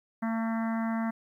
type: harmonic tone with a mistuned harmonic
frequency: 225.9 Hz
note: A3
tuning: 46 cents sharp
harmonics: 1 / 3 / 4 / 5 / 6 / 7 / 8 / 9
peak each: -28 / -38 / -40 / -42 / -44 / -45 / -46 / -47 dBFS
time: 0.22-1.11 s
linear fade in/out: 10 ms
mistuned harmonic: 9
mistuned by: -21 cents
effects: 11-bit